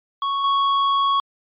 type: tone with level steps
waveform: square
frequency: 1108.7 Hz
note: C#6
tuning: in tune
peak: -21 / -17 dBFS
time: 0.22-1.2 s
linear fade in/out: 2 ms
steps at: 0.44 s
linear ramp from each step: 2 ms
effects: resampled to 8000 Hz